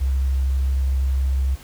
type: tone with vibrato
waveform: sine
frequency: 66.6 Hz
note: C2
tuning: 31 cents sharp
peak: -17 dBFS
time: 0-1.56 s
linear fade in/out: 20 ms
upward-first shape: triangle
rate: 13 Hz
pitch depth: 16 cents each way
effects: pink hiss -45 dBFS RMS until 1.63 s